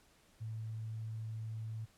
sine tone, 110.8 Hz, A2, 13 cents sharp, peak -39 dBFS, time 0.4-1.86 s, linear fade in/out 20 ms, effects pink hiss -67 dBFS RMS until 1.97 s + low-pass 12000 Hz 12 dB/octave

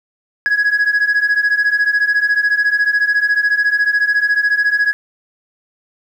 sine beating tone pair, 1661.2 / 1675.2 Hz, G#6 / G#6, 0 / +15 cents, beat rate 14 Hz, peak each -14 / -12 dBFS, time 0.46-4.93 s, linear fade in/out 0 ms, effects tanh soft clip ceiling -9 dBFS + 8-bit

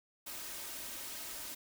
white noise with comb filter, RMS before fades -44 dBFS, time 0.26-1.55 s, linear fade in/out 10 ms, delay 3.2 ms, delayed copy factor +0.5, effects none

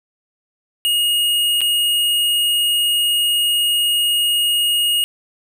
square tone with dropouts, 2868 Hz, F7, 45 cents sharp, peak -15 dBFS, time 0.85-5.04 s, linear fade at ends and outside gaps 0 ms, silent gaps 1.607-1.615 s, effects none

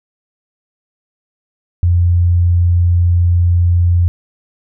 sine tone, 87.31 Hz, F2, in tune, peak -8 dBFS, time 1.83-4.08 s, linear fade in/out 0 ms, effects none

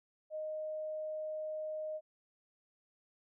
sine tone, 620 Hz, D#5, 6 cents flat, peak -37 dBFS, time 0.3-2.01 s, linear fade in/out 50 ms, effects none

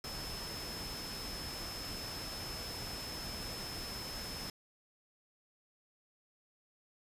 sine tone in noise, 5230 Hz, E8, 15 cents flat, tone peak -44 dBFS, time 0.04-4.5 s, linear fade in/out 2 ms, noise pink, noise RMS -44 dBFS, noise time 0.04-4.5 s, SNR -3 dB, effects resampled to 32000 Hz

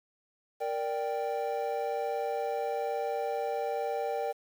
triangle chord, G minor, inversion first, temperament equal, 466.2 / 587.3 / 784 Hz, Bb4 / D5 / G5, 0 / 0 / 0 cents, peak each -32 / -33 / -32 dBFS, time 0.6-4.33 s, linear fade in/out 20 ms, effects 9-bit

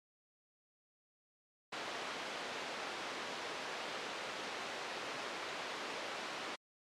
pink band-pass noise, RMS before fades -43 dBFS, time 1.72-6.56 s, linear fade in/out 10 ms, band 430 to 4200 Hz, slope 12 dB/octave, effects low-pass 9000 Hz 12 dB/octave + MP3 96 kbps

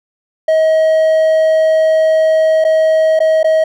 triangle tone with dropouts, 635 Hz, D#5, 35 cents sharp, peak -6 dBFS, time 0.48-3.64 s, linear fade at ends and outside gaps 5 ms, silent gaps 2.642-2.648 / 3.192-3.202 / 3.431-3.443 s, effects none

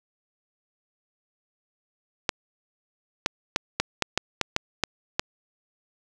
clicks, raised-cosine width 0.2 ms, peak -4 dBFS, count 10, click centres 2.292 / 3.261 / 3.561 / 3.8 / 4.023 / 4.176 / 4.413 / 4.564 / 4.837 / 5.195 s, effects none

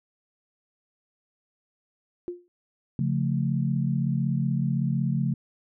sine tone with exponential decay, 352.7 Hz, F4, 17 cents sharp, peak -26 dBFS, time 2.28-2.48 s, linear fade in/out 0 ms, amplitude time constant 42 ms
sine chord, Db augmented, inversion none, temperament equal, 138.59 / 174.61 / 220 Hz, Db3 / F3 / A3, 0 / 0 / 0 cents, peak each -25 / -28 / -29 dBFS, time 2.99-5.34 s, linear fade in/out 2 ms
effects none

